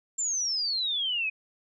sine exponential sweep, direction down, 7390 to 2489 Hz, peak -26 dBFS, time 0.18-1.3 s, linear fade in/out 10 ms, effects none

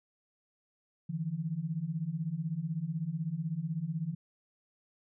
sine beating tone pair, 151.3 / 167.3 Hz, D#3 / E3, -48 / +26 cents, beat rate 16 Hz, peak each -36 / -34 dBFS, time 1.09-4.15 s, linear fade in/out 10 ms, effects none

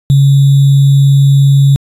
sine tone with sample-and-hold, 138.59 Hz, C#3, in tune, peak -3 dBFS, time 0.1-1.76 s, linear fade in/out 0 ms, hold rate 3675 Hz, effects resampled to 32000 Hz

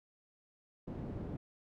white low-pass noise, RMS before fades -42 dBFS, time 0.87-1.37 s, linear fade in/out 10 ms, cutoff 260 Hz, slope 12 dB/octave, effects none

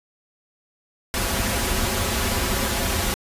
pink noise with comb filter, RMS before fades -23 dBFS, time 1.14-3.14 s, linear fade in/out 0 ms, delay 6.6 ms, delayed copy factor -0.85, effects resampled to 32000 Hz

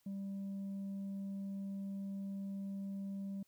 triangle tone with tanh clipping, 196.4 Hz, G3, 4 cents sharp, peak -40 dBFS, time 0.06-3.43 s, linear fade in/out 5 ms, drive 7 dB, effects white hiss -75 dBFS RMS until 3.47 s

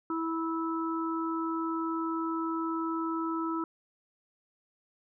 harmonic tone, 327 Hz, E4, 14 cents flat, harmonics 1 / 3 / 4, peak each -31 / -38 / -35 dBFS, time 0.1-3.64 s, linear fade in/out 2 ms, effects none

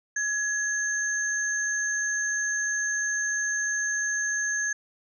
sine tone pair together, 1680 / 6337 Hz, G#6 / G8, +19 / +18 cents, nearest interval octave + major seventh, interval 2299 cents, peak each -26 / -30 dBFS, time 0.16-4.73 s, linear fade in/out 5 ms, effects none

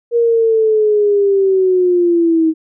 sine linear sweep, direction down, 474.1 to 316 Hz, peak -9 dBFS, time 0.11-2.54 s, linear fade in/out 50 ms, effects none

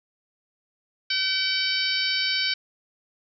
harmonic tone, 764 Hz, G5, 45 cents flat, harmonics 2 / 3 / 4 / 5 / 6 / 7, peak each -31 / -29 / -29 / -31 / -27 / -31 dBFS, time 1.1-2.54 s, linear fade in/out 5 ms, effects none

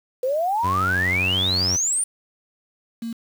sine exponential sweep, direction up, 493.9 to 9420 Hz, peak -19 dBFS, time 0.23-2.04 s, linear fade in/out 5 ms
sawtooth tone with vibrato, 92.5 Hz, F#2, in tune, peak -21 dBFS, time 0.63-1.77 s, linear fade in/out 20 ms, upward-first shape square, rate 1.7 Hz, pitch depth 21 cents each way
sine tone, 230 Hz, A#3, 23 cents flat, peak -26 dBFS, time 3.02-3.13 s, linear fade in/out 5 ms
effects 7-bit

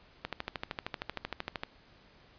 click train, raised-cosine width 0.3 ms, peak -18 dBFS, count 19, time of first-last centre 0.25-1.635 s, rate 13 Hz, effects pink hiss -60 dBFS RMS until 2.38 s + resampled to 11025 Hz

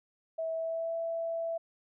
sine tone with pitch glide, 650 to 663.3 Hz, E5 to E5, -24 to +11 cents, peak -31 dBFS, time 0.38-1.58 s, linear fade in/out 10 ms, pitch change +35 cents, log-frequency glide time 0.52-0.95 s, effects none

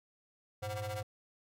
30% pulse ring-modulated tone, 213 Hz, G#3, 44 cents sharp, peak -31 dBFS, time 0.62-1.03 s, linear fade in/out 10 ms, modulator 312 Hz, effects AAC 48 kbps

